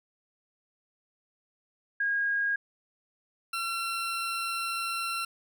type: tone pair in turn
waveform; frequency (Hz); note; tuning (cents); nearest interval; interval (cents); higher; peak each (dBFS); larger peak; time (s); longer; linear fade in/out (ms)
sine / 20% pulse; 1633 / 1357.3; G#6 / F6; -30 / -50; minor third; 320; first; -25; neither; 2-2.56 / 3.53-5.25; second; 5
effects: none